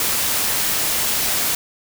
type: noise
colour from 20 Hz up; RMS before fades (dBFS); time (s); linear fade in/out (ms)
white; -20; 0-1.55; 2
effects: none